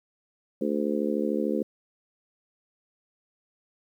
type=harmonic tone; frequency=73.42 Hz; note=D2; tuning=in tune; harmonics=3 / 4 / 5 / 6 / 7; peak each=-29 / -30 / -31 / -32 / -32 dBFS; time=0.61-1.63 s; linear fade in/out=5 ms; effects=10-bit